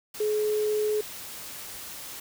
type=tone in noise; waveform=sine; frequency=424.8 Hz; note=G#4; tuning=39 cents sharp; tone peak=-23 dBFS; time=0.2-1.01 s; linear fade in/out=5 ms; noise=white; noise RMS=-40 dBFS; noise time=0.14-2.2 s; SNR=+14 dB; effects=none